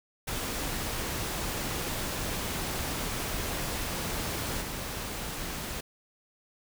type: noise with level steps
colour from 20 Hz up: pink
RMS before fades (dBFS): -33 / -36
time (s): 0.27-5.81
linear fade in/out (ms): 10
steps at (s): 4.61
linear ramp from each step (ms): 10
effects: none